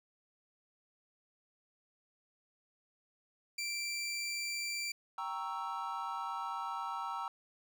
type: tone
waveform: 20% pulse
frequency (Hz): 2349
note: D7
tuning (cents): 0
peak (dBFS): -31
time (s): 3.58-4.92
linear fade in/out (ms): 5
type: chord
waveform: triangle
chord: G diminished seventh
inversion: none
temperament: equal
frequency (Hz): 784 / 932.3 / 1108.7 / 1318.5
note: G5 / Bb5 / Db6 / Fb6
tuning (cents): 0 / 0 / 0 / 0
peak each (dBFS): -42 / -39 / -43 / -39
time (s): 5.18-7.28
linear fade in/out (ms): 2
effects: none